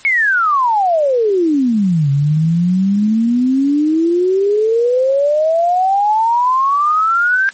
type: exponential two-way sweep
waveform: sine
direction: down then up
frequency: 2234 to 137.3 to 1594 Hz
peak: -10 dBFS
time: 0.05-7.49 s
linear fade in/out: 0 ms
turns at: 2.1 s
effects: white hiss -42 dBFS RMS until 7.53 s + MP3 32 kbps